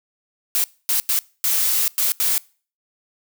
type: noise bursts at uneven times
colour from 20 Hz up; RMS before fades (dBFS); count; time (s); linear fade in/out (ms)
blue; -19; 6; 0.55-0.64 / 0.89-1 / 1.09-1.19 / 1.44-1.88 / 1.98-2.12 / 2.2-2.38; 0
effects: noise-tail reverb RT60 0.4 s tail -24 dB re dry